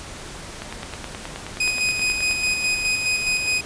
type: click train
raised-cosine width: 0.3 ms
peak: -15 dBFS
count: 17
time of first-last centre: 0.62-2.311 s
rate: 9.46 Hz
type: tone with tremolo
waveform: sawtooth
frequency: 2500 Hz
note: D#7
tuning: 8 cents sharp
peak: -15 dBFS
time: 1.6-3.61 s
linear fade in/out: 5 ms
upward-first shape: square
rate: 4.8 Hz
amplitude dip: 40%
effects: pink hiss -36 dBFS RMS until 3.65 s + resampled to 22050 Hz